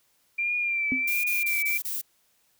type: tone with vibrato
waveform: sine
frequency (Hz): 2370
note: D7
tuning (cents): +15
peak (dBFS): -24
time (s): 0.38-1.78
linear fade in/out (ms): 10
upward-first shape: triangle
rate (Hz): 1.4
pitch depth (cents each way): 55
type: tone with exponential decay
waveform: sine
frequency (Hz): 258.1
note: C4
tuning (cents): -23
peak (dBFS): -22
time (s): 0.92-1.08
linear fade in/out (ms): 0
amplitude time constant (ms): 33
type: noise bursts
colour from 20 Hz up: violet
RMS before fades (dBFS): -31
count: 5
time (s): 1.07-2.016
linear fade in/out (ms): 10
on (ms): 170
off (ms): 24
effects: white hiss -67 dBFS RMS until 2.59 s